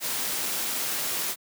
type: noise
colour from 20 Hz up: white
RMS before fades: -29 dBFS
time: 0-1.36 s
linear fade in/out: 50 ms
effects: high-pass 150 Hz 12 dB/octave